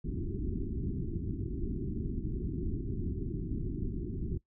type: low-pass noise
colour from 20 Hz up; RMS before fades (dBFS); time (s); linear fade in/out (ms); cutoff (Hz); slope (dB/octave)
pink; -35; 0.04-4.38; 10; 390; 96
effects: noise-tail reverb RT60 0.1 s tail -19 dB re dry